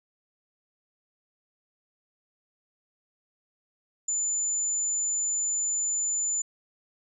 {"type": "tone", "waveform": "sine", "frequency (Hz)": 7040, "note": "A8", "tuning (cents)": 0, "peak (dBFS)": -25, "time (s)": [4.08, 6.42], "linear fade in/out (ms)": 5, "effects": []}